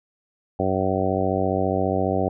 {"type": "harmonic tone", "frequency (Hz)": 94.7, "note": "F#2", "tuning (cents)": 41, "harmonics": [1, 2, 3, 4, 5, 6, 7, 8], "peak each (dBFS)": [-28, -28, -28, -28, -28, -28, -28, -28], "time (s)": [0.59, 2.29], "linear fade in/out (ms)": 5, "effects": []}